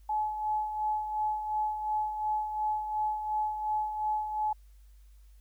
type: tone with tremolo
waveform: sine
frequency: 854 Hz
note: G#5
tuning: 48 cents sharp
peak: -26 dBFS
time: 0.09-4.53 s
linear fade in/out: 5 ms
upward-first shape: sine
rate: 2.8 Hz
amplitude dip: 55%
effects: added 50 Hz sine -52 dBFS peak until 5.4 s + white hiss -71 dBFS RMS until 5.4 s